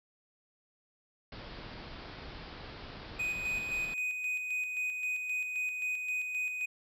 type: low-pass noise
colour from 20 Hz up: pink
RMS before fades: -46 dBFS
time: 1.32-3.94 s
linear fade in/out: 2 ms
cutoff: 5100 Hz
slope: 96 dB/octave
type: tone with tremolo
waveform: triangle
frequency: 2496 Hz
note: D#7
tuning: 5 cents sharp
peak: -29 dBFS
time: 3.19-6.66 s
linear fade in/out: 10 ms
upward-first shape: square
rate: 3.8 Hz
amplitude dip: 40%
effects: none